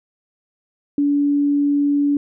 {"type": "tone", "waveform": "sine", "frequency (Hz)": 286.9, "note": "D4", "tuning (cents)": -40, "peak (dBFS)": -14, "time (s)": [0.98, 2.17], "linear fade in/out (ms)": 2, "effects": []}